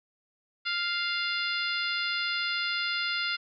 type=harmonic tone; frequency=698.5 Hz; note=F5; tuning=in tune; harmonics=2 / 3 / 4 / 5 / 6 / 7; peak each=-32 / -34 / -35 / -36 / -37 / -37 dBFS; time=0.65-3.37 s; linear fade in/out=20 ms; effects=none